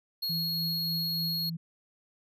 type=tone; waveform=square; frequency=4307 Hz; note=C8; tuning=49 cents sharp; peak=-30 dBFS; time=0.22-1.5 s; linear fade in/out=10 ms
type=tone with tremolo; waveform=sine; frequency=164.81 Hz; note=E3; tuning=in tune; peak=-32 dBFS; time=0.29-1.57 s; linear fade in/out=10 ms; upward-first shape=triangle; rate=3.4 Hz; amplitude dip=45%
effects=none